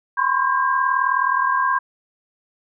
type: tone cluster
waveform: sine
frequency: 1010 / 1049 / 1089 / 1605 Hz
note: B5 / C6 / C#6 / G6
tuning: +39 / +4 / -31 / +40 cents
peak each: -22 dBFS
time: 0.17-1.79 s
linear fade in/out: 10 ms
effects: none